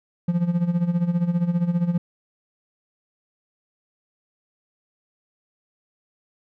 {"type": "tone with tremolo", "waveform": "triangle", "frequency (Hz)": 173.4, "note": "F3", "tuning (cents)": -12, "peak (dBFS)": -14, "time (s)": [0.28, 1.98], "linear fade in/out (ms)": 5, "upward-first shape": "sine", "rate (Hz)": 15, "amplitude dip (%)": 75, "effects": []}